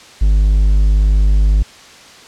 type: tone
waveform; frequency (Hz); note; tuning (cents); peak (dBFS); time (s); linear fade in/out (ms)
triangle; 50.9; G#1; -34; -6; 0.21-1.63; 10
effects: white hiss -39 dBFS RMS until 2.27 s + low-pass 6000 Hz 12 dB/octave